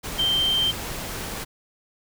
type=tone in noise; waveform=sine; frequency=3136 Hz; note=G7; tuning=in tune; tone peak=-19 dBFS; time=0.18-0.72 s; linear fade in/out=20 ms; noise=pink; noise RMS=-32 dBFS; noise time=0.03-1.45 s; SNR=+10 dB; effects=none